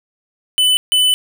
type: tone bursts at uneven times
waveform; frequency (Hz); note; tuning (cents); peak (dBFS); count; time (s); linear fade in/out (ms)
square; 3003; F#7; +25; -11; 2; 0.58-0.77 / 0.92-1.14; 0
effects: none

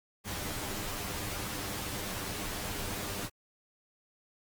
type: noise with comb filter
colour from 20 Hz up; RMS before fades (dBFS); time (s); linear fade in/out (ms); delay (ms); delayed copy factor
pink; -37; 0.24-3.3; 50; 10; +0.55
effects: Opus 48 kbps

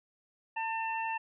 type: harmonic tone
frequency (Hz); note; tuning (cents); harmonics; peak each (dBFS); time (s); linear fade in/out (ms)
898; A5; +35; 1 / 2 / 3; -33 / -40 / -38; 0.56-1.18; 10
effects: none

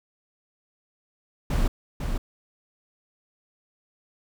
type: noise with echo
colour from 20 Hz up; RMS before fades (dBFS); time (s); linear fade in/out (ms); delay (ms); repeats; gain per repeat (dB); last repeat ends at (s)
brown; -22; 1.5-1.68; 5; 500; 1; -5; 2.18
effects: none

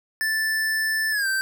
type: tone with pitch glide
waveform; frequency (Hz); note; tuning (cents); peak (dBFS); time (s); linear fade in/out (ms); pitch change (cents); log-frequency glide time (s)
square; 1760 to 1559; A6 to G6; 0 to -10; -22; 0.21-1.41; 0; -210; 1.11-1.27
effects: none

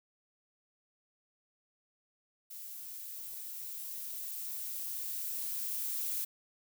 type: noise with level ramp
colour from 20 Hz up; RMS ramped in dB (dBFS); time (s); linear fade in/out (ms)
violet; -46 to -35; 2.5-6.25; 10
effects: none

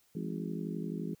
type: harmonic tone with a mistuned harmonic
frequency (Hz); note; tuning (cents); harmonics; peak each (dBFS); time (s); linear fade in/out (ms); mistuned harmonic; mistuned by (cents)
51.91; G#1; 0; 3 / 4 / 5 / 6 / 7 / 8; -38 / -40 / -42 / -44 / -45 / -46; 0.15-1.15; 5; 3; +140
effects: white hiss -69 dBFS RMS until 1.2 s

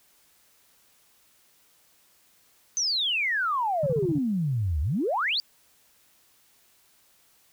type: exponential two-way sweep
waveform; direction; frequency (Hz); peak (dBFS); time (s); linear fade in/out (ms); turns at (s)
sine; down then up; 6272 to 69.3 to 4905; -23; 2.77-5.4; 0; 4.81
type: tone bursts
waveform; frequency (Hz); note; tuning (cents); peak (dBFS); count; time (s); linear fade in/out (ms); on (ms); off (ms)
sine; 148.8; D3; +23; -24; 6; 3.83-4.186; 5; 36; 28
effects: tanh soft clip ceiling -13 dBFS + white hiss -62 dBFS RMS until 7.52 s

